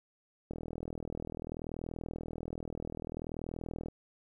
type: click train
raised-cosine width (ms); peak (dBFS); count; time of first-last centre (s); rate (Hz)
2; -26; 138; 0.51-3.884; 40.6
effects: 11-bit

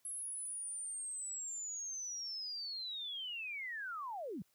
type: linear sweep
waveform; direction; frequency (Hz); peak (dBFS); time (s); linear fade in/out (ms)
sine; down; 10920 to 155.56; -40; 0.05-4.42; 2
effects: white hiss -75 dBFS RMS until 4.54 s + high-pass 80 Hz 12 dB/octave

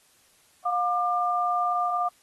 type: tone pair together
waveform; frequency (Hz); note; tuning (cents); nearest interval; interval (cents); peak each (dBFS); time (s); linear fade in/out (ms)
sine; 712 / 1196; F5 / D6; +33 / +31; major sixth; 898; -25; 0.65-2.09; 10
effects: white hiss -61 dBFS RMS until 2.22 s + AAC 32 kbps

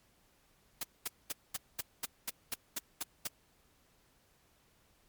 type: noise bursts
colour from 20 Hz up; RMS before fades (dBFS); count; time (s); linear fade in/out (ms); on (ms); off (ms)
white; -36; 11; 0.81-3.274; 5; 24; 220
effects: pink hiss -69 dBFS RMS until 5.08 s + MP3 96 kbps

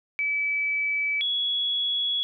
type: tone pair in turn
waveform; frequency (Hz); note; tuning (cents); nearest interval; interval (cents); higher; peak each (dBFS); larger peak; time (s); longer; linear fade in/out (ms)
sine; 2299 / 3363; D7 / G#7; -37 / +21; perfect fifth; 658; second; -23; neither; 0.19-1.21 / 1.21-2.23; neither; 0
effects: none

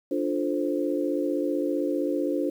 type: chord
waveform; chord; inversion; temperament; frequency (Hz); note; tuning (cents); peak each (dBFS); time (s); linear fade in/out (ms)
sine; D minor seventh; none; equal; 293.7 / 349.2 / 440 / 523.3; D4 / F4 / A4 / C5; 0 / 0 / 0 / 0; -27 / -29 / -33 / -30; 0.11-2.5; 5
effects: 9-bit

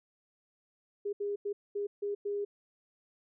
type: tone bursts at uneven times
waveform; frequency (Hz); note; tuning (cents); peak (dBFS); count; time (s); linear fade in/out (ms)
sine; 407.3; G#4; -34; -31; 6; 1.05-1.13 / 1.2-1.36 / 1.45-1.53 / 1.75-1.87 / 2.02-2.15 / 2.25-2.45; 10
effects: none

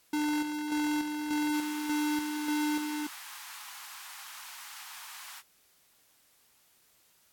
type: tone with tremolo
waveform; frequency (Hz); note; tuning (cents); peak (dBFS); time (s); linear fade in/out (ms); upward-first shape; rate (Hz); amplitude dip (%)
square; 299.7; D4; +35; -28; 0.13-3.07; 5; square; 1.7; 45
type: high-pass noise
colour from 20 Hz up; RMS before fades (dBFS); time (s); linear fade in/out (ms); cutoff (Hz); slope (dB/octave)
pink; -46; 1.5-5.43; 50; 860; 48
effects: white hiss -65 dBFS RMS until 7.32 s + AAC 64 kbps

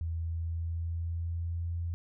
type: tone with pitch glide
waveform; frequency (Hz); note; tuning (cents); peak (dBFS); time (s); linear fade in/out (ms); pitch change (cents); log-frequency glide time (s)
sine; 82.41 to 85.12; E2 to F2; 0 to -44; -31; 0.01-1.94; 0; +56; 0.13-1.79
effects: none

